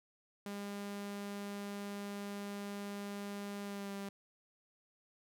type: tone with pitch glide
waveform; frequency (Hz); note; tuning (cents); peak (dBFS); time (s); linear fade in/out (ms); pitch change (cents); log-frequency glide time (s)
sawtooth; 202.1 to 198.63; G#3 to G3; -47 to +23; -37; 0.46-4.09; 2; -30; 3.63-3.92
effects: none